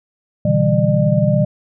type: tone cluster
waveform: sine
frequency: 123.1 / 143.6 / 161.4 / 194 / 601 Hz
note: B2 / D3 / E3 / G3 / D5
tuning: -5 / -39 / -36 / -18 / +40 cents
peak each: -18 dBFS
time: 0.45-1.45 s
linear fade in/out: 5 ms
effects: none